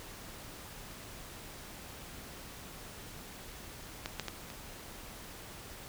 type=clicks; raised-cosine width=0.2 ms; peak=-19 / -17 / -19 / -27 dBFS; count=4; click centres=4.059 / 4.197 / 4.283 / 4.502 s; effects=pink hiss -48 dBFS RMS until 5.88 s